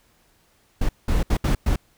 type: noise bursts at uneven times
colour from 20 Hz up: brown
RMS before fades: -19 dBFS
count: 5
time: 0.81-0.89 / 1.08-1.23 / 1.3-1.37 / 1.44-1.55 / 1.66-1.76 s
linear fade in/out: 5 ms
effects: pink hiss -61 dBFS RMS until 1.97 s